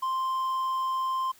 triangle tone, 1046.5 Hz, C6, in tune, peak -24 dBFS, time 0.02-1.32 s, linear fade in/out 10 ms, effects white hiss -57 dBFS RMS until 1.39 s

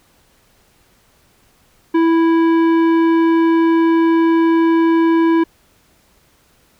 sine tone with tanh clipping, 329.6 Hz, E4, in tune, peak -12 dBFS, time 1.94-5.44 s, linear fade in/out 10 ms, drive 13 dB, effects pink hiss -55 dBFS RMS until 6.79 s

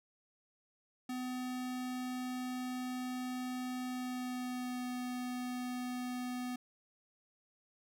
square tone with pitch glide, 252.3 to 249 Hz, B3 to B3, +37 to +14 cents, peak -38 dBFS, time 1.09-6.56 s, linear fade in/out 5 ms, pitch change -23 cents, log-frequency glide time 3.86-4.87 s, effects none

